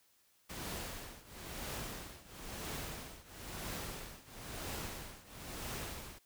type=noise with tremolo; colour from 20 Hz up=pink; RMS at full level=-41 dBFS; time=0.49-6.19 s; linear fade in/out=10 ms; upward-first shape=triangle; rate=1 Hz; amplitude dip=90%; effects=white hiss -71 dBFS RMS until 6.25 s